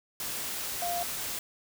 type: tone in noise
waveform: sine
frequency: 698.5 Hz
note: F5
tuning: in tune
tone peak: -30 dBFS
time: 0.82-1.03 s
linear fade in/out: 2 ms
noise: white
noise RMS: -35 dBFS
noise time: 0.2-1.39 s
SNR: +2 dB
effects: none